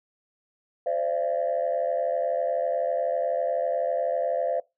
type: tone cluster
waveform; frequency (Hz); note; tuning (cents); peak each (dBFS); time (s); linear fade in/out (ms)
sine; 519 / 591 / 679; C5 / D5 / F5; -14 / +11 / -49; -27; 0.86-4.6; 5
effects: noise-tail reverb RT60 0.2 s tail -21 dB re dry + tanh soft clip ceiling -17 dBFS